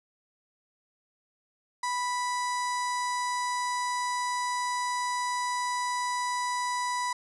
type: tone with notch filter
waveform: sawtooth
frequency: 987 Hz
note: B5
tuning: 1 cent flat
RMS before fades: -30 dBFS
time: 1.83-7.13 s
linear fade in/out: 5 ms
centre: 2900 Hz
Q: 1.8
effects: resampled to 22050 Hz + 10-bit

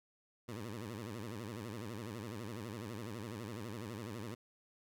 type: tone with vibrato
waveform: 15% pulse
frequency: 110 Hz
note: A2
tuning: in tune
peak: -36 dBFS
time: 0.48-4.35 s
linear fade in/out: 10 ms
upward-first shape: sine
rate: 12 Hz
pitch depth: 190 cents each way
effects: none

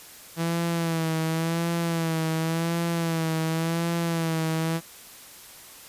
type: tone with vibrato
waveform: sawtooth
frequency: 164.81 Hz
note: E3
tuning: in tune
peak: -20 dBFS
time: 0.36-4.81 s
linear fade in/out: 50 ms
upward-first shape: sine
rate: 0.91 Hz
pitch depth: 47 cents each way
effects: white hiss -46 dBFS RMS until 5.88 s + resampled to 32000 Hz

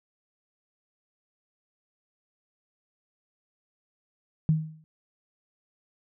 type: tone with exponential decay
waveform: sine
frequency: 157.1 Hz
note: D#3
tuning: 17 cents sharp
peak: -16 dBFS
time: 4.49-4.84 s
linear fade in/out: 0 ms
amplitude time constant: 75 ms
effects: none

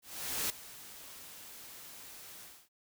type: noise with ADSR envelope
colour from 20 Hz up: white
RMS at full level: -33 dBFS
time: 0.02-2.69 s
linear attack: 480 ms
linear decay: 3 ms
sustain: -17 dB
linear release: 270 ms
effects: none

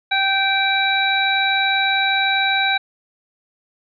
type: harmonic tone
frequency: 779 Hz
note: G5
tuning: 11 cents flat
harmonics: 1 / 2 / 3 / 5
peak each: -21 / -21 / -21 / -21 dBFS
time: 0.11-2.78 s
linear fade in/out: 10 ms
effects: none

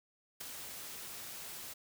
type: noise with ADSR envelope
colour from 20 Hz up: white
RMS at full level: -40 dBFS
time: 0.4-1.74 s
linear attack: 12 ms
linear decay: 5 ms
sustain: -6 dB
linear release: 15 ms
effects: none

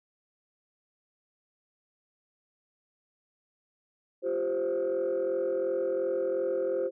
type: chord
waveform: sine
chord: F suspended second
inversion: none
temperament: equal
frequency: 349.2 / 392 / 523.3 Hz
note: F4 / G4 / C5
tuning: 0 / 0 / 0 cents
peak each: -33 / -31 / -27 dBFS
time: 4.22-6.91 s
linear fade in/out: 50 ms
effects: tanh soft clip ceiling -22 dBFS

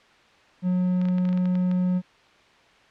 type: tone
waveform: triangle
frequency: 181.6 Hz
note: F#3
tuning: 32 cents flat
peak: -18 dBFS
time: 0.62-2.02 s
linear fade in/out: 50 ms
type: clicks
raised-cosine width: 0.2 ms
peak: -22 dBFS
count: 11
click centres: 1.015 / 1.054 / 1.086 / 1.183 / 1.253 / 1.29 / 1.329 / 1.375 / 1.456 / 1.554 / 1.714 s
effects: white hiss -55 dBFS RMS until 2.9 s + low-pass 3000 Hz 12 dB/octave

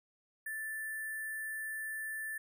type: tone with sample-and-hold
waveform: sine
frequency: 1760 Hz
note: A6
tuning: in tune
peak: -37 dBFS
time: 0.46-2.38 s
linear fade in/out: 5 ms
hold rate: 11025 Hz
effects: none

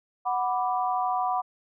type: chord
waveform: sine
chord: B minor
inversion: second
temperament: equal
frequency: 740 / 987.8 / 1174.7 Hz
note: F#5 / B5 / D6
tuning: 0 / 0 / 0 cents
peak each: -26 / -29 / -31 dBFS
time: 0.25-1.42 s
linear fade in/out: 20 ms
effects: none

